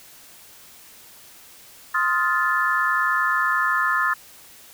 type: chord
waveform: sine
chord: F dominant seventh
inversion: second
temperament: just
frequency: 1047.7 / 1257.2 / 1396.9 / 1746.1 Hz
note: C6 / Eb6 / F6 / A6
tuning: +2 / +18 / 0 / -14 cents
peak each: -25 / -24 / -25 / -22 dBFS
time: 1.94-4.14 s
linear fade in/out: 10 ms
effects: white hiss -47 dBFS RMS until 4.73 s